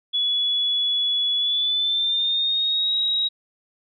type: tone with pitch glide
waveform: sine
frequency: 3400 to 3816 Hz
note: G#7 to A#7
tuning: +40 to +40 cents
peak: -19 dBFS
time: 0.13-3.29 s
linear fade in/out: 20 ms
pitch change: +200 cents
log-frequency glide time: 1.36-2.94 s
effects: none